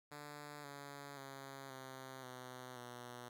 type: tone with pitch steps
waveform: 5% pulse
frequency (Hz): 146.83 / 141.58 / 136.52 / 131.64 / 126.94 / 122.4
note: D3 / C#3 / C#3 / C3 / B2 / B2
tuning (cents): 0 / +37 / -26 / +11 / +48 / -15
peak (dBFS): -38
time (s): 0.11-3.29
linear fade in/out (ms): 10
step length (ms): 530
effects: none